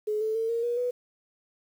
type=tone with pitch steps; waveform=sine; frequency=424.8 / 437.5 / 450.6 / 464.1 / 477.9 / 492.2 Hz; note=G#4 / A4 / A4 / A#4 / A#4 / B4; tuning=+39 / -10 / +41 / -8 / +43 / -6 cents; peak=-25 dBFS; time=0.07-0.91 s; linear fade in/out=10 ms; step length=140 ms; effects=9-bit